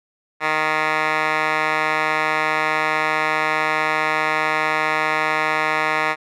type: tone with band-pass filter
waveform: 10% pulse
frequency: 155.3 Hz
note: D#3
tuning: 3 cents flat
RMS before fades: -20 dBFS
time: 0.4-6.16 s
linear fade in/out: 50 ms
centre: 1600 Hz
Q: 4.5
effects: none